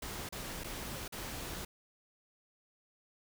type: noise with dropouts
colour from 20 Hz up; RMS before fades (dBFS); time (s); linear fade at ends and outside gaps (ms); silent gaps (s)
pink; -42; 0.02-1.65; 5; 0.29-0.324 / 0.637-0.642 / 1.08-1.123
effects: none